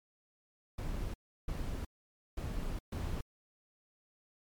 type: noise bursts at uneven times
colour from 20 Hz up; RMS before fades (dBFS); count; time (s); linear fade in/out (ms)
brown; -37; 4; 0.78-1.14 / 1.48-1.85 / 2.37-2.79 / 2.92-3.21; 5
effects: MP3 96 kbps